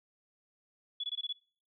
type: tone bursts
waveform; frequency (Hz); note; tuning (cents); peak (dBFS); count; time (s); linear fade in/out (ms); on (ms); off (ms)
sine; 3405; G#7; +42; -33; 6; 1-1.327; 5; 37; 21
effects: noise-tail reverb RT60 0.5 s tail -25 dB re dry